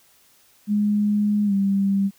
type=tone with pitch glide; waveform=sine; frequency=207.7 to 196.95 Hz; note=G#3 to G3; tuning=0 to +8 cents; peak=-17 dBFS; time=0.67-2.11 s; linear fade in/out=50 ms; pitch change=-92 cents; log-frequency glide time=1.45-1.53 s; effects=white hiss -57 dBFS RMS until 2.18 s